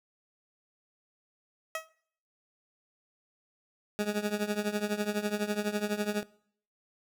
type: tone with exponential decay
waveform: 15% pulse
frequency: 640 Hz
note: D#5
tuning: 49 cents sharp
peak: -23 dBFS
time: 1.75-1.89 s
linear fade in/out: 2 ms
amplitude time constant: 30 ms
type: tone with tremolo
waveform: 20% pulse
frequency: 208.2 Hz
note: G#3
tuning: 5 cents sharp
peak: -21 dBFS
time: 3.99-6.23 s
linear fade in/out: 0 ms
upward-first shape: triangle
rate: 12 Hz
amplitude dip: 85%
effects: noise-tail reverb RT60 0.6 s tail -21 dB re dry